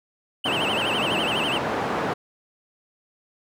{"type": "tone with vibrato", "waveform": "triangle", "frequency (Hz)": 2851, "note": "F7", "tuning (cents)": 35, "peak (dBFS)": -23, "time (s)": [0.44, 1.58], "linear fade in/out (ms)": 5, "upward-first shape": "sine", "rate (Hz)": 12, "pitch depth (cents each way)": 170}
{"type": "band-pass noise", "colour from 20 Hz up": "white", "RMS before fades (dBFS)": -26, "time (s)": [0.45, 2.14], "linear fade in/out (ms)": 10, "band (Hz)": [140, 1000], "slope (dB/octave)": 12}
{"effects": []}